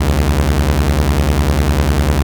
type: beating tone pair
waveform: sawtooth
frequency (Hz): 66.4 / 76.4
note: C2 / D#2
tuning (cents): +26 / -31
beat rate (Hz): 10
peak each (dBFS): -10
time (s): 0-2.23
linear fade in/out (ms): 10
effects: none